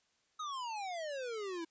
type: exponential sweep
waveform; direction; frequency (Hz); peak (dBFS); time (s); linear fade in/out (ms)
square; down; 1280 to 321.4; -39; 0.39-1.65; 10
effects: white hiss -75 dBFS RMS until 1.7 s + resampled to 16000 Hz